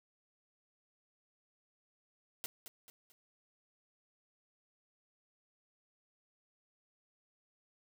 white noise with echo, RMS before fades -41 dBFS, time 2.44-2.46 s, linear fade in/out 0 ms, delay 220 ms, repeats 3, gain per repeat -8 dB, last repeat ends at 3.12 s, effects none

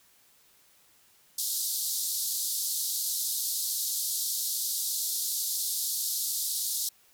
white band-pass noise, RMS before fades -31 dBFS, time 1.38-6.89 s, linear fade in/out 5 ms, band 3800 to 15000 Hz, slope 48 dB/octave, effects white hiss -62 dBFS RMS until 7.13 s

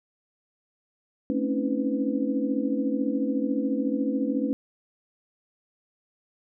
sine tone cluster, 221.8 / 266.1 / 280.1 / 322.1 / 499.6 Hz, A3 / C4 / C#4 / E4 / B4, +14 / +29 / +18 / -40 / +20 cents, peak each -30 / -29 / -27 / -34 / -33 dBFS, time 1.3-4.53 s, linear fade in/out 0 ms, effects none

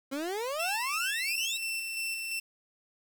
30% pulse exponential sweep, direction up, 261.6 to 3982 Hz, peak -29 dBFS, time 0.11-1.58 s, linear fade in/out 20 ms
sawtooth tone with tremolo, 2684 Hz, E7, 31 cents sharp, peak -28 dBFS, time 0.59-2.4 s, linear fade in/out 10 ms, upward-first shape square, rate 2.9 Hz, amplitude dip 30%
effects 9-bit

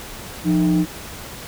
sine tone pair together, 174.61 / 307.4 Hz, F3 / D#4, 0 / -21 cents, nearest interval minor seventh, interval 979 cents, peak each -15 dBFS, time 0.44-0.86 s, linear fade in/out 50 ms, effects tanh soft clip ceiling -11 dBFS + pink hiss -35 dBFS RMS until 1.47 s

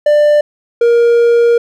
triangle tone pair in turn, 593 / 470.7 Hz, D5 / A#4, +17 / +17 cents, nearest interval major third, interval 400 cents, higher first, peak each -4 dBFS, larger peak neither, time 0.06-0.41 / 0.81-1.58 s, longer second, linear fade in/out 5 ms, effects none

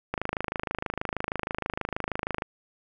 click train, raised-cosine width 0.5 ms, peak -13 dBFS, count 61, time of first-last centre 0.14-2.421 s, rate 26.3 Hz, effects none

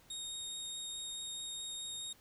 25% pulse tone with vibrato, 3722 Hz, A#7, 3 cents flat, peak -36 dBFS, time 0.1-2.13 s, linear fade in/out 5 ms, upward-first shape sine, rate 4.7 Hz, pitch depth 8 cents each way, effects pink hiss -64 dBFS RMS until 2.2 s

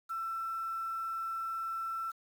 sine tone with quantisation, 1339 Hz, E6, 27 cents sharp, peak -34 dBFS, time 0.09-2.12 s, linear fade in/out 20 ms, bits 9, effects none

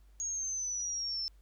sine exponential sweep, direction down, 6645 to 5290 Hz, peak -33 dBFS, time 0.2-1.28 s, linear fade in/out 0 ms, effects added 50 Hz sine -56 dBFS peak until 1.41 s + pink hiss -73 dBFS RMS until 1.41 s

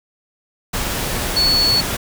sine tone in noise, 4414 Hz, C#8, 8 cents flat, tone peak -13 dBFS, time 1.36-1.81 s, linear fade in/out 10 ms, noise pink, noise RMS -22 dBFS, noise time 0.73-1.97 s, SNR +6 dB, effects none

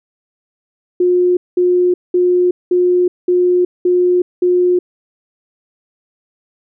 sine tone bursts, 358.4 Hz, F4, 45 cents sharp, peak -9 dBFS, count 7, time 1-4.79 s, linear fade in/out 5 ms, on 370 ms, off 200 ms, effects none

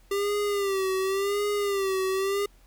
square tone with vibrato, 395.2 Hz, G4, 14 cents sharp, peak -25 dBFS, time 0.11-2.46 s, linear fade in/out 5 ms, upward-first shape sine, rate 0.91 Hz, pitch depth 75 cents each way, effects added 42 Hz sine -54 dBFS peak until 2.66 s + pink hiss -62 dBFS RMS until 2.66 s

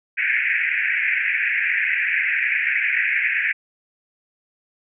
white band-pass noise, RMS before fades -21 dBFS, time 0.17-3.53 s, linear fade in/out 20 ms, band 1600 to 2500 Hz, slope 96 dB/octave, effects none

